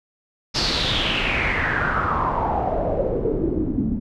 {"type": "noise with low-pass filter sweep", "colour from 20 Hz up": "pink", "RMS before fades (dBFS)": -22, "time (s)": [0.54, 4], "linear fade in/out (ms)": 20, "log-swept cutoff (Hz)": [5000, 220], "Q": 5.5, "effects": []}